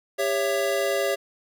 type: chord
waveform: square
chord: C# diminished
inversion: second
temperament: just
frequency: 399.1 / 554.4 / 665.2 Hz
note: G4 / C#5 / E5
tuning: +31 / 0 / +16 cents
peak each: -28 / -26 / -29 dBFS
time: 0.18-1.16 s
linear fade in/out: 20 ms
effects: none